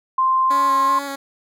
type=tone with pitch glide; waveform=sine; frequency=1046.5 to 1061.7 Hz; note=C6 to C6; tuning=0 to +25 cents; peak=-14 dBFS; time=0.18-0.99 s; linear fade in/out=5 ms; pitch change=+25 cents; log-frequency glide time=0.45-0.82 s
type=tone with vibrato; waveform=10% pulse; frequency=278.6 Hz; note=C#4; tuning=9 cents sharp; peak=-18 dBFS; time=0.5-1.16 s; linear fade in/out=10 ms; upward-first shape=square; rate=2.6 Hz; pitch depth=15 cents each way
effects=none